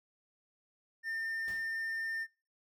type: tone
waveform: triangle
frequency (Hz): 1806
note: A6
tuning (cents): +45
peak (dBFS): -33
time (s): 1.03-2.27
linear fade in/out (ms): 50
type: noise with exponential decay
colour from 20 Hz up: pink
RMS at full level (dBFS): -49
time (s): 1.48-1.81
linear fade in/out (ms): 0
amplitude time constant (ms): 70
effects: noise-tail reverb RT60 0.4 s tail -26 dB re dry